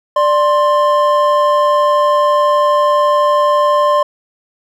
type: tone pair together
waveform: triangle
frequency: 590.4 / 1052 Hz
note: D5 / C6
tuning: +9 / +9 cents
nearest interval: minor seventh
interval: 1000 cents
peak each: -10 dBFS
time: 0.16-4.03 s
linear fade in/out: 5 ms
effects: none